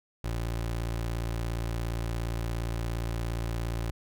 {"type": "tone", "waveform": "25% pulse", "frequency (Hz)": 57.2, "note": "A#1", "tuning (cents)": -32, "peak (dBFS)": -26, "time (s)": [0.24, 3.91], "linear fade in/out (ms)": 5, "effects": []}